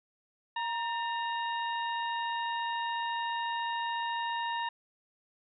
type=harmonic tone with a mistuned harmonic; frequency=937 Hz; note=A#5; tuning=9 cents sharp; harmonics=1 / 2 / 3 / 4; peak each=-32 / -38 / -42 / -44 dBFS; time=0.56-4.69 s; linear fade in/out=5 ms; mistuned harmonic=2; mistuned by=-63 cents; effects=none